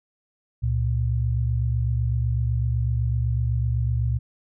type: tone pair together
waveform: sine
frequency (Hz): 69.1 / 117.05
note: C#2 / A#2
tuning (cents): -5 / +8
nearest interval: major sixth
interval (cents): 913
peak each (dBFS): -24 / -22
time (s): 0.62-4.19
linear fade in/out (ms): 20
effects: none